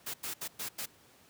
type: noise bursts at uneven times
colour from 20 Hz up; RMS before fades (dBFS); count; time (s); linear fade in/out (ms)
white; -38; 5; 0.06-0.14 / 0.23-0.34 / 0.41-0.48 / 0.59-0.69 / 0.78-0.86; 10
effects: pink hiss -61 dBFS RMS until 1.29 s + high-pass 100 Hz 12 dB/octave